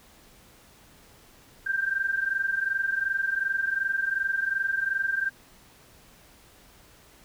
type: tone pair together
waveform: sine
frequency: 1562 / 1584.7 Hz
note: G6 / G6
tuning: -7 / +18 cents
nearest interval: unison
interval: 25 cents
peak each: -29 / -26 dBFS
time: 1.66-5.3 s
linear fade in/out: 10 ms
effects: pink hiss -55 dBFS RMS until 7.24 s